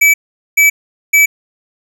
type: tone bursts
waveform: square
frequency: 2300 Hz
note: D7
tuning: 37 cents flat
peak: -6 dBFS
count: 3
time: 0.01-1.26 s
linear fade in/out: 10 ms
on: 130 ms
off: 430 ms
effects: none